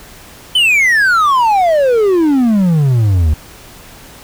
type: exponential sweep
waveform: triangle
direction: down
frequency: 3092 to 72.3 Hz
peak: -6 dBFS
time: 0.55-3.34 s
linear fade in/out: 5 ms
effects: pink hiss -37 dBFS RMS until 4.23 s